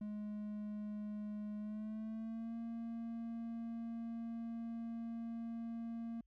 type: tone with pitch glide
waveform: triangle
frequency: 209.9 to 230.2 Hz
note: G#3 to A#3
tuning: +19 to -22 cents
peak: -39 dBFS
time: 0.01-6.21 s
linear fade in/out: 5 ms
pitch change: +159 cents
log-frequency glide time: 1.58-2.56 s
effects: added 50 Hz sine -70 dBFS peak until 6.26 s